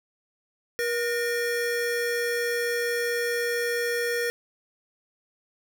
square tone pair together, 476.8 / 1832.7 Hz, A#4 / A#6, +39 / -30 cents, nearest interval octave + major seventh, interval 2331 cents, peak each -27 / -30 dBFS, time 0.79-4.3 s, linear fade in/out 0 ms, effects none

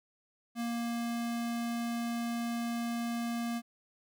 square tone, 234.6 Hz, A#3, 11 cents sharp, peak -33 dBFS, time 0.55-3.62 s, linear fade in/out 50 ms, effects none

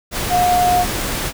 sine tone in noise, 717 Hz, F5, 45 cents sharp, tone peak -12 dBFS, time 0.29-0.86 s, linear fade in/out 50 ms, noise pink, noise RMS -22 dBFS, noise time 0.11-1.33 s, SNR +7 dB, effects none

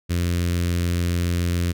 sawtooth tone with notch filter, 87 Hz, F2, 6 cents flat, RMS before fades -22 dBFS, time 0.09-1.73 s, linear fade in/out 20 ms, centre 820 Hz, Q 0.59, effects none

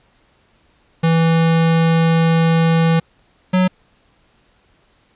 square tone pair in turn, 164.3 / 184.36 Hz, E3 / F#3, -5 / -6 cents, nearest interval major second, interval 199 cents, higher second, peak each -12 dBFS, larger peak neither, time 1.03-3 / 3.53-3.68 s, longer first, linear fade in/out 10 ms, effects pink hiss -57 dBFS RMS until 5.15 s + resampled to 8000 Hz

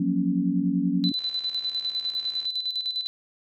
sine chord, Gb major seventh, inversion third, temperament equal with one note detuned, 174.61 / 185 / 235.2 / 277.2 Hz, F3 / Gb3 / Bb3 / Db4, 0 / 0 / +16 / 0 cents, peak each -28 / -26 / -29 / -25 dBFS, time 0-1.12 s, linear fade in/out 5 ms
sine tone with tremolo, 4007 Hz, B7, 24 cents sharp, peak -24 dBFS, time 1.04-3.07 s, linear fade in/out 0 ms, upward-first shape square, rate 9.9 Hz, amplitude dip 60%
click train, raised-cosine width 0.2 ms, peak -31 dBFS, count 82, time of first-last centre 1.19-2.446 s, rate 64.5 Hz
effects none

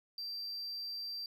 sine tone, 4699 Hz, D8, in tune, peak -36 dBFS, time 0.18-1.26 s, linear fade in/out 2 ms, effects tanh soft clip ceiling -38 dBFS

